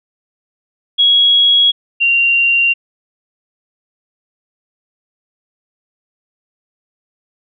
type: tone pair in turn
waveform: sine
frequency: 3322 / 2766 Hz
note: G#7 / F7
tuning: 0 / -17 cents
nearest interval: minor third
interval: 317 cents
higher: first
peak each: -7 / -9 dBFS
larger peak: first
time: 0.98-1.72 / 2-2.74 s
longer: neither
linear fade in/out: 20 ms
effects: none